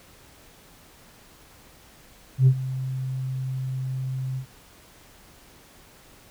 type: tone with ADSR envelope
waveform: sine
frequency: 130.81 Hz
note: C3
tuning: in tune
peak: -9 dBFS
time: 2.38-4.46 s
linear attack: 88 ms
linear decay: 69 ms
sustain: -17 dB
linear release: 86 ms
effects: tanh soft clip ceiling -10 dBFS + pink hiss -52 dBFS RMS until 6.3 s